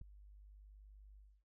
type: tone with ADSR envelope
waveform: sine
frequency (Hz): 50.3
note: G1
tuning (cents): +45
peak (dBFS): -40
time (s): 0.01-1.44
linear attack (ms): 5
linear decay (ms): 4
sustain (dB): -16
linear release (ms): 270
effects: none